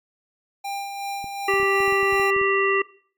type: tone with tremolo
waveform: square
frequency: 797 Hz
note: G5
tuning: 28 cents sharp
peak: -27 dBFS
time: 0.64-2.31 s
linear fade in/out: 10 ms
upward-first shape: sine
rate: 2.7 Hz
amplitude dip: 40%
type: clicks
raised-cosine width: 3 ms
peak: -27 dBFS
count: 11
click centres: 1.243 / 1.538 / 1.6 / 1.63 / 1.804 / 1.879 / 1.925 / 2.03 / 2.198 / 2.364 / 2.414 s
type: harmonic tone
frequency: 392 Hz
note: G4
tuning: in tune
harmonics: 1 / 3 / 5 / 7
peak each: -21 / -24 / -23 / -26 dBFS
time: 1.48-2.82 s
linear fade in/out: 5 ms
type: noise with exponential decay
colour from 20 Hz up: brown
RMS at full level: -31 dBFS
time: 2.12-2.2 s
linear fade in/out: 5 ms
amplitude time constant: 16 ms
effects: noise-tail reverb RT60 0.5 s tail -20 dB re dry + MP3 96 kbps